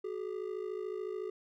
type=ring-modulated tone; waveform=triangle; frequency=400 Hz; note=G4; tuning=35 cents sharp; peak=-31 dBFS; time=0.04-1.3 s; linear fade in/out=5 ms; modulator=26.9 Hz; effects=none